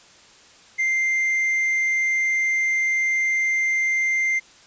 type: tone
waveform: triangle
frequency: 2093 Hz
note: C7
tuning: in tune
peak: -17 dBFS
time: 0.78-4.4 s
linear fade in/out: 20 ms
effects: white hiss -50 dBFS RMS until 4.66 s + resampled to 16000 Hz

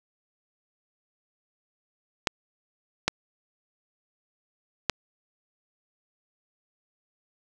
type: clicks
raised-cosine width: 0.2 ms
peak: -4 dBFS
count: 3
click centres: 2.272 / 3.08 / 4.897 s
effects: none

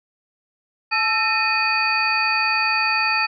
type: tone cluster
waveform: sine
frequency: 867 / 1332 / 1822 / 2495 / 4569 Hz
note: A5 / E6 / A#6 / D#7 / D8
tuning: -26 / +18 / -40 / +4 / -48 cents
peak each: -25 / -25 / -26 / -20 / -26 dBFS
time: 0.91-3.27 s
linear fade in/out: 20 ms
effects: none

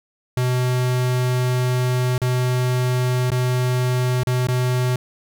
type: tone with dropouts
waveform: square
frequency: 125.8 Hz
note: B2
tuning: 32 cents sharp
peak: -18 dBFS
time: 0.37-4.96 s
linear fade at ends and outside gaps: 2 ms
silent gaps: 2.18-2.217 / 3.304-3.317 / 4.234-4.27 / 4.471-4.485 s
effects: none

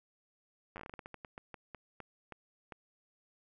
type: slowing click train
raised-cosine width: 0.5 ms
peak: -30 dBFS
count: 19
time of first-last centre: 0.76-2.722 s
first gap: 9 ms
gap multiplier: 1.25
effects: none

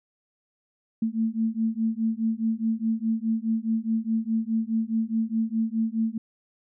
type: beating tone pair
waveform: sine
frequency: 221.5 / 226.3 Hz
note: A3 / A3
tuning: +12 / +49 cents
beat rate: 4.8 Hz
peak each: -26 dBFS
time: 1.02-6.18 s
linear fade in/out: 5 ms
effects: none

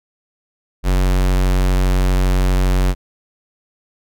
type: tone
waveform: square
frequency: 46.25 Hz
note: F#1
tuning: in tune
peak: -13 dBFS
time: 0.83-2.95 s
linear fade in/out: 50 ms
effects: none

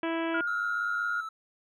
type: harmonic tone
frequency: 329.6 Hz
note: E4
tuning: in tune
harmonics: 1 / 2 / 3 / 4 / 5 / 6 / 7 / 8 / 9 / 10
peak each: -30 / -35 / -37 / -42 / -39 / -46 / -43 / -45 / -48 / -50 dBFS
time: 0.03-0.41 s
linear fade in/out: 2 ms
type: tone with vibrato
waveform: sine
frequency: 1417 Hz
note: F6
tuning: 25 cents sharp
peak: -28 dBFS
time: 0.34-1.21 s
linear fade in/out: 5 ms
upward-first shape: sine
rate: 17 Hz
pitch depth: 10 cents each way
type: tone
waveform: triangle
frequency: 1312 Hz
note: E6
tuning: 9 cents flat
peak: -33 dBFS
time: 0.47-1.29 s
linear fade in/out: 5 ms
effects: none

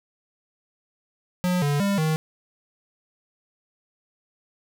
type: tone with pitch steps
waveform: square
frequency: 180.1 / 144.4 / 199.7 / 157 Hz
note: F#3 / D3 / G3 / D#3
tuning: -46 / -29 / +32 / +16 cents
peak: -21 dBFS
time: 1.44-2.16 s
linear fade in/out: 0 ms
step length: 180 ms
effects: none

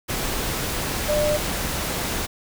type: tone in noise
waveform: sine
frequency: 598 Hz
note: D5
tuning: 31 cents sharp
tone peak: -19 dBFS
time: 1.08-1.38 s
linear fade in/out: 20 ms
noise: pink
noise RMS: -26 dBFS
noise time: 0.08-2.27 s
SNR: +4 dB
effects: none

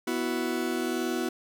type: chord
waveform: 40% pulse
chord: B suspended fourth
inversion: none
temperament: just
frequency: 246.9 / 329.3 / 370.4 Hz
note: B3 / E4 / F#4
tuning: 0 / -2 / +2 cents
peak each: -31 dBFS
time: 0.07-1.29 s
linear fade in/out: 5 ms
effects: none

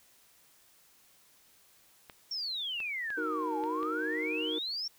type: clicks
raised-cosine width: 0.3 ms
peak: -30 dBFS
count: 5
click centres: 2.098 / 2.803 / 3.104 / 3.638 / 3.83 s
type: exponential two-way sweep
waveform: sine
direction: down then up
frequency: 5588 to 823 to 5588 Hz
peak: -33 dBFS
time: 2.31-4.88 s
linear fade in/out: 5 ms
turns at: 3.59 s
type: chord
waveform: triangle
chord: D# minor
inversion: none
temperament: equal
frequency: 311.1 / 370 / 466.2 Hz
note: D#4 / F#4 / A#4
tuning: 0 / 0 / 0 cents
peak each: -34 / -39 / -35 dBFS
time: 3.17-4.59 s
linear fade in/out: 10 ms
effects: white hiss -63 dBFS RMS until 4.98 s

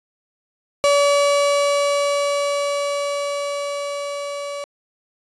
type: tone with level ramp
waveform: 35% pulse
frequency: 571 Hz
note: D5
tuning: 49 cents flat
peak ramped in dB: -11 to -25 dBFS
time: 0.84-4.64 s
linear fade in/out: 0 ms
effects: resampled to 22050 Hz

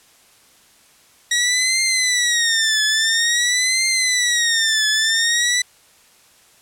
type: tone with vibrato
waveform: 15% pulse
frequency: 1900 Hz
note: A#6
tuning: 33 cents sharp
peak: -9 dBFS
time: 1.31-5.62 s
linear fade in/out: 5 ms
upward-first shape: triangle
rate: 0.49 Hz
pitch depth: 180 cents each way
effects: white hiss -52 dBFS RMS until 6.61 s + low-pass 11000 Hz 12 dB/octave

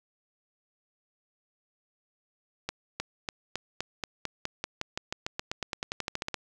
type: accelerating click train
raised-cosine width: 0.2 ms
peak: -14 dBFS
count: 25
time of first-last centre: 2.69-6.343 s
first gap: 310 ms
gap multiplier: 0.93
effects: none

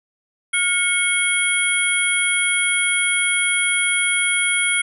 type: tone cluster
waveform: sine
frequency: 1429 / 2205 / 3250 / 9820 Hz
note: F6 / C#7 / G#7 / D#9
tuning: +39 / -10 / -38 / -24 cents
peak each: -24 / -19 / -25 / -22 dBFS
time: 0.53-4.82 s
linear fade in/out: 10 ms
effects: none

